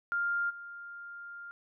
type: tone with level steps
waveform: sine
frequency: 1400 Hz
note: F6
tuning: 4 cents sharp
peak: -28 / -42 dBFS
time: 0.12-1.51 s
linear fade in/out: 0 ms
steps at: 0.49 s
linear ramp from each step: 20 ms
effects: none